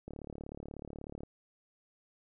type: click train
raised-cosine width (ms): 2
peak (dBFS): -30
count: 43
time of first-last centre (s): 0.08-1.234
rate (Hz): 36.4
effects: none